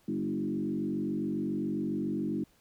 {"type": "tone with frequency modulation", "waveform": "sine", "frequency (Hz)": 261.6, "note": "C4", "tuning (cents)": 0, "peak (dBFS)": -29, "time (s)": [0.08, 2.44], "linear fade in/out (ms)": 5, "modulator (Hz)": 47.3, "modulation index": 1.8, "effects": ["pink hiss -66 dBFS RMS until 2.6 s"]}